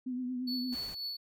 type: tone with vibrato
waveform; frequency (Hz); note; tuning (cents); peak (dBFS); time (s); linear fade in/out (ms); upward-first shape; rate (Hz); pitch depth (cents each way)
sine; 251.4; B3; +31; -33; 0.06-0.75; 10; triangle; 8.7; 47
type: tone with tremolo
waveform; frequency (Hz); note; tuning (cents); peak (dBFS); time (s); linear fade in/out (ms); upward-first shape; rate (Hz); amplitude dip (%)
triangle; 4435; C#8; 0; -33; 0.47-1.17; 10; triangle; 3.8; 60
type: noise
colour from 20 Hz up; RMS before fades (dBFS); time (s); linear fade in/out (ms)
pink; -49; 0.72-0.95; 10
effects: none